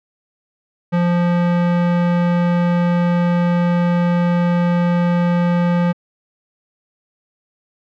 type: tone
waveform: square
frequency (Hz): 174.4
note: F3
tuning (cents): -2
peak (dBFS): -14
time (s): 0.92-5.93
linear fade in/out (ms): 20
effects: low-pass 2000 Hz 12 dB/octave